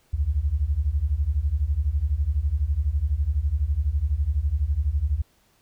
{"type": "beating tone pair", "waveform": "sine", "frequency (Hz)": [66, 78], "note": ["C2", "D#2"], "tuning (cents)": [16, 5], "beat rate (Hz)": 12, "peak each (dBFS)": [-24, -23], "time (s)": [0.13, 5.22], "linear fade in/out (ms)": 10, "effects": ["pink hiss -63 dBFS RMS until 5.61 s"]}